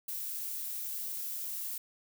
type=noise; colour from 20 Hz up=violet; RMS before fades=-38 dBFS; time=0.08-1.78 s; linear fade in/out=5 ms; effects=none